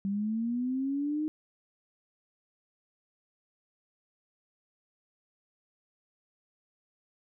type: linear sweep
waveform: sine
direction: up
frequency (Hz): 193.9 to 311.1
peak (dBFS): -28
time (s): 0.05-1.28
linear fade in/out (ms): 0
effects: none